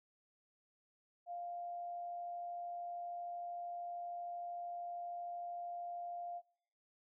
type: tone with amplitude modulation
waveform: sine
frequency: 698.5 Hz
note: F5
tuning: in tune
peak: -40 dBFS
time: 1.26-6.42 s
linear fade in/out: 50 ms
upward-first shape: sine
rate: 113 Hz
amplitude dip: 25%
effects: noise-tail reverb RT60 0.7 s tail -26 dB re dry